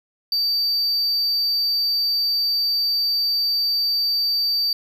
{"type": "tone", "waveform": "triangle", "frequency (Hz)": 4630, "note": "D8", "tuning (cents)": -25, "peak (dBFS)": -17, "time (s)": [0.32, 4.73], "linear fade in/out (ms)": 2, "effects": []}